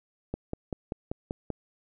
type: click train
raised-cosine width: 2 ms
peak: -18 dBFS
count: 7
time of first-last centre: 0.34-1.503 s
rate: 5.16 Hz
effects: none